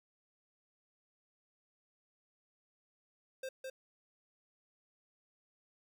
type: tone with echo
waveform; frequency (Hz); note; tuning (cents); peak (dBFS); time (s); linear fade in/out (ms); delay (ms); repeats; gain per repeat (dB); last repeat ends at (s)
square; 525; C5; +6; -40; 3.43-3.49; 5; 210; 1; -2; 3.7
effects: none